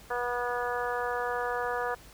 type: harmonic tone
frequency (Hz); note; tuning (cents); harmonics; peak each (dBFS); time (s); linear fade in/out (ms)
243.5; B3; -24; 2 / 3 / 4 / 5 / 6 / 7; -33 / -35 / -36 / -37 / -38 / -38; 0.1-1.95; 10
effects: added 50 Hz sine -55 dBFS peak until 2.13 s + pink hiss -53 dBFS RMS until 2.13 s